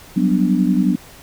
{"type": "chord", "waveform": "sine", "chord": "G major seventh", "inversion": "third", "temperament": "equal", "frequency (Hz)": [185, 196, 246.9, 293.7], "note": ["F#3", "G3", "B3", "D4"], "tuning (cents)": [0, 0, 0, 0], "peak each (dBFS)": [-17, -20, -18, -20], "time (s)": [0.16, 0.96], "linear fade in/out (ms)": 10, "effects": ["pink hiss -42 dBFS RMS until 1.22 s"]}